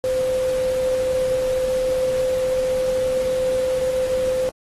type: tone in noise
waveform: sine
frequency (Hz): 515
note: C5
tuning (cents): -28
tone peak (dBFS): -18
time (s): 0.04-4.49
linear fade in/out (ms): 0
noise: pink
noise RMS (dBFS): -35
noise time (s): 0.04-4.49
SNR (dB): +14
effects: AAC 32 kbps